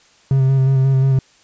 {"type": "tone with vibrato", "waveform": "triangle", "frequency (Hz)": 133.7, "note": "C3", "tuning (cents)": 38, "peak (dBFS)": -9, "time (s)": [0.31, 1.19], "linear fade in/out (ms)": 2, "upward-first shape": "square", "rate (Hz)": 5.6, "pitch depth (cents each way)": 19, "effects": ["white hiss -52 dBFS RMS until 1.43 s", "resampled to 16000 Hz"]}